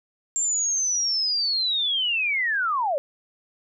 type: linear sweep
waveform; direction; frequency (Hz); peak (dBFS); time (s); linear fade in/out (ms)
sine; down; 7400 to 533; -21; 0.36-2.98; 0
effects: none